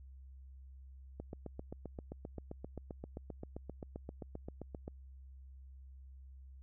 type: click train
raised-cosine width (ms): 2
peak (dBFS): -30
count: 29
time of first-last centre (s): 1.2-4.879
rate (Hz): 7.61
effects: added 66 Hz sine -51 dBFS peak until 6.62 s